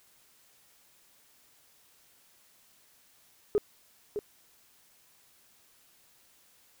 sine tone with echo, 415.3 Hz, G#4, in tune, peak -20 dBFS, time 3.55-3.58 s, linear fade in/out 0 ms, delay 610 ms, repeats 1, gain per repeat -9 dB, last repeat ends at 4.19 s, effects tanh soft clip ceiling -18 dBFS + white hiss -63 dBFS RMS until 6.8 s

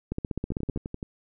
two click trains, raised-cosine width 3 ms, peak -20 / -16 dBFS, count 7 / 11, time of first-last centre 0.52-1.028 / 0.12-0.761 s, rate 11.8 / 15.6 Hz, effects none

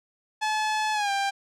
sawtooth tone with pitch glide, 860 to 793.2 Hz, A5 to G5, -40 to +20 cents, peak -20 dBFS, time 0.41-1.31 s, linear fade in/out 20 ms, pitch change -140 cents, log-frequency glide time 0.93-1.11 s, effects low-pass 7000 Hz 12 dB/octave

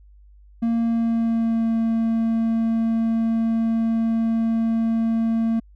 triangle tone with pitch glide, 230.7 to 226.7 Hz, A#3 to A#3, -18 to -48 cents, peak -16 dBFS, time 0.62-5.6 s, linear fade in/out 10 ms, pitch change -30 cents, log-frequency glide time 0.81-1.72 s, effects added 50 Hz sine -46 dBFS peak until 5.75 s

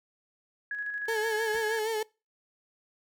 sine tone with tremolo, 1672 Hz, G#6, 11 cents sharp, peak -30 dBFS, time 0.71-1.79 s, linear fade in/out 2 ms, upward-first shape square, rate 13 Hz, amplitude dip 35%
35% pulse tone with vibrato, 440 Hz, A4, in tune, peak -26 dBFS, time 1.08-2.03 s, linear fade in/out 5 ms, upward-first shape sine, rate 6.4 Hz, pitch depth 59 cents each way
pink noise with exponential decay, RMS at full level -44 dBFS, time 1.54-1.72 s, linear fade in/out 0 ms, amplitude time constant 37 ms
effects noise-tail reverb RT60 0.3 s tail -25 dB re dry + MP3 96 kbps

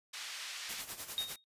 pink band-pass noise, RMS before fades -44 dBFS, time 0.13-0.82 s, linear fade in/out 10 ms, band 2100 to 6400 Hz, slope 12 dB/octave
white noise with tremolo, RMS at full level -41 dBFS, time 0.69-1.36 s, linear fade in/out 2 ms, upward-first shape sine, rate 10 Hz, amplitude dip 70%
sine tone with exponential decay, 3729 Hz, A#7, in tune, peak -29 dBFS, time 1.18-1.44 s, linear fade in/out 0 ms, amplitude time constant 55 ms
effects noise-tail reverb RT60 0.1 s tail -26 dB re dry + resampled to 32000 Hz

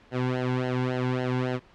sawtooth tone with flanger, 126.7 Hz, B2, 45 cents sharp, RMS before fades -27 dBFS, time 0.11-1.6 s, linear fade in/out 50 ms, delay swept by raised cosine 0.83 to 1.67 ms, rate 3.6 Hz, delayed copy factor -0.95, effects pink hiss -55 dBFS RMS until 1.74 s + low-pass 3000 Hz 12 dB/octave

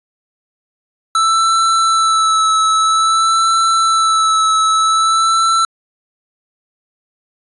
square tone with vibrato, 1318.5 Hz, E6, in tune, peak -11 dBFS, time 1.15-5.65 s, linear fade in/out 2 ms, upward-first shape sine, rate 0.51 Hz, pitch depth 22 cents each way, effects resampled to 24000 Hz

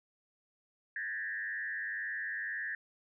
sine tone with frequency modulation, 1759 Hz, A6, 1 cent flat, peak -35 dBFS, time 0.96-2.75 s, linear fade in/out 2 ms, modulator 102 Hz, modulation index 1.3, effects none

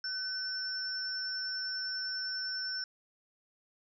sine tone pair together, 1514 / 5395 Hz, F#6 / E8, +39 / +39 cents, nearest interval octave + minor seventh, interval 2200 cents, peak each -39 / -35 dBFS, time 0.04-2.84 s, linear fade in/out 2 ms, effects none

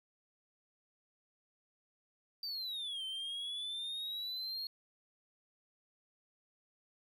triangle exponential two-way sweep, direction down then up, 4699 to 3083 to 4290 Hz, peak -37 dBFS, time 2.43-4.67 s, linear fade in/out 2 ms, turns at 3.04 s, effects none

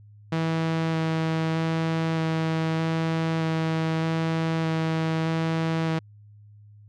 sawtooth tone with vibrato, 161.8 Hz, E3, 32 cents flat, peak -19 dBFS, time 0.32-5.99 s, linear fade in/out 5 ms, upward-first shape square, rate 0.81 Hz, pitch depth 8 cents each way, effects added 104 Hz sine -47 dBFS peak until 6.88 s + low-pass 4000 Hz 12 dB/octave

